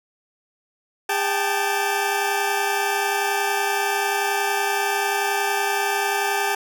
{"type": "tone cluster", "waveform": "20% pulse", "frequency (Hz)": [404, 777, 878], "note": ["G#4", "G5", "A5"], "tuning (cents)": [-48, -16, -4], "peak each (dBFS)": -20, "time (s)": [1.09, 6.55], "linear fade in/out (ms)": 5, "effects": []}